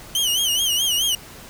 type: tone with vibrato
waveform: sawtooth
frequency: 3043 Hz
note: F#7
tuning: 48 cents sharp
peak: -15 dBFS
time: 0.15-1.15 s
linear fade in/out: 2 ms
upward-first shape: sine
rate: 4.7 Hz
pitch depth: 120 cents each way
effects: pink hiss -41 dBFS RMS until 1.49 s